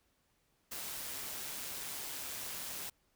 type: noise with amplitude modulation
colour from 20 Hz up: white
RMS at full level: -41 dBFS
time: 0.71-2.9 s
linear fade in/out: 10 ms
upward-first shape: sine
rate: 141 Hz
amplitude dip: 30%
effects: pink hiss -75 dBFS RMS until 3.15 s